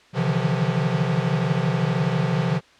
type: tone cluster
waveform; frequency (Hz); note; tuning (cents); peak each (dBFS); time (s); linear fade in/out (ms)
square; 130.6 / 146.5 / 152.3 / 164.5 / 176.9; C3 / D3 / D#3 / E3 / F3; -3 / -4 / -37 / -3 / +23; -26 / -30 / -28 / -27 / -26; 0.13-2.61; 50
effects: white hiss -53 dBFS RMS until 2.79 s + low-pass 4000 Hz 12 dB/octave